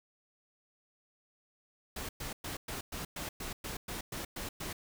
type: noise bursts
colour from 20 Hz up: pink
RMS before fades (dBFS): -40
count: 12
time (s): 1.96-4.73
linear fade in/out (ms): 5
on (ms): 130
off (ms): 110
effects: none